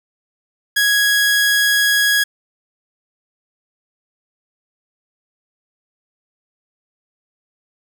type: tone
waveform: sawtooth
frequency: 1661.2 Hz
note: G#6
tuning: in tune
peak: -9 dBFS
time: 0.76-2.24 s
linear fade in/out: 10 ms
effects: none